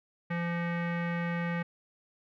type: tone with low-pass filter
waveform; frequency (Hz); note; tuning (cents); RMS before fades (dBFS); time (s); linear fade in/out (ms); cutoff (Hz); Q
square; 171.2; F3; -34; -32; 0.3-1.63; 10; 2000; 3.6
effects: none